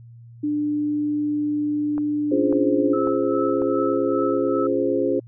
sine tone with pitch glide, 296.5 to 294.1 Hz, D4 to D4, +17 to +3 cents, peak -20 dBFS, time 0.43-2.96 s, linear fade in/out 10 ms, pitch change -14 cents, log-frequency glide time 2.2-2.71 s
click train, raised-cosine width 1 ms, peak -20 dBFS, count 4, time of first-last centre 1.98-3.619 s, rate 1.83 Hz
sine chord, Db major seventh, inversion none, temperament equal with one note detuned, 277.2 / 346.2 / 415.3 / 523.3 Hz, Db4 / F4 / Ab4 / C5, 0 / -15 / 0 / 0 cents, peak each -24 dBFS, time 2.31-5.2 s, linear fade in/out 10 ms
sine tone with tremolo, 1304 Hz, E6, 19 cents flat, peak -26 dBFS, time 2.93-4.67 s, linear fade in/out 5 ms, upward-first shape sine, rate 2.5 Hz, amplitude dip 70%
effects added 117 Hz sine -41 dBFS peak until 5.27 s

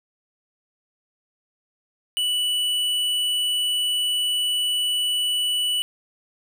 sine tone with tanh clipping, 2960 Hz, F#7, in tune, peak -22 dBFS, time 2.17-5.82 s, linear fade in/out 0 ms, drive 12 dB, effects none

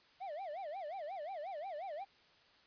triangle tone with vibrato, 680 Hz, F5, 46 cents flat, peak -39 dBFS, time 0.2-2.05 s, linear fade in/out 20 ms, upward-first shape sine, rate 5.6 Hz, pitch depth 270 cents each way, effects white hiss -66 dBFS RMS until 2.66 s + resampled to 11025 Hz

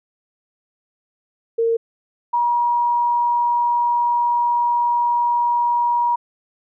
sine tone pair in turn, 458.6 / 955.9 Hz, A#4 / A#5, -28 / +43 cents, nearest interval octave + minor second, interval 1271 cents, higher second, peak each -15 dBFS, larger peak neither, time 1.58-1.77 / 2.33-6.16 s, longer second, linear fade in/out 10 ms, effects none

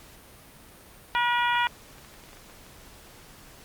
harmonic tone, 481.1 Hz, B4, 45 cents flat, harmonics 2 / 3 / 4 / 5 / 6 / 7, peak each -24 / -28 / -30 / -32 / -34 / -35 dBFS, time 1.15-1.67 s, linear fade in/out 0 ms
clicks, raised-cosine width 0.3 ms, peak -33 dBFS, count 12, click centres 1.337 / 1.391 / 1.541 / 1.983 / 2.048 / 2.14 / 2.238 / 2.29 / 2.331 / 2.371 / 2.498 / 2.665 s
effects pink hiss -50 dBFS RMS until 3.64 s + Opus 48 kbps

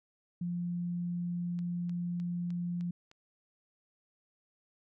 sine tone, 174.61 Hz, F3, in tune, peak -32 dBFS, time 0.41-2.91 s, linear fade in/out 5 ms
click train, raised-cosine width 0.2 ms, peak -38 dBFS, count 6, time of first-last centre 1.59-3.114 s, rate 3.28 Hz
effects none

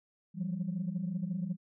sine tone cluster, 168.5 / 179.6 / 194.1 Hz, E3 / F3 / G3, +38 / +49 / -17 cents, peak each -35 / -39 / -35 dBFS, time 0.34-1.57 s, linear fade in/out 50 ms, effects tanh soft clip ceiling -26 dBFS

